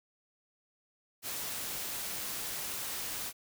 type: noise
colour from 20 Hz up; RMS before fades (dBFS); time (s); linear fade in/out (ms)
white; -38; 1.22-3.33; 50
effects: none